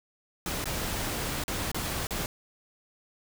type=noise with dropouts; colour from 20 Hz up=pink; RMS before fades=-32 dBFS; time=0.46-2.26 s; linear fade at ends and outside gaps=1 ms; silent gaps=0.642-0.656 / 1.438-1.48 / 1.716-1.745 / 2.07-2.107 s; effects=none